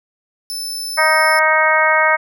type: tone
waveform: sawtooth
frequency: 5274 Hz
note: E8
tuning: in tune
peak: -20 dBFS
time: 0.5-1.39 s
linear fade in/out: 0 ms
type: harmonic tone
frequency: 312.8 Hz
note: D#4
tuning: 9 cents sharp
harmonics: 2 / 3 / 4 / 5 / 6 / 7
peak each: -18 / -18 / -18 / -18 / -18 / -18 dBFS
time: 0.97-2.17 s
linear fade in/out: 20 ms
effects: none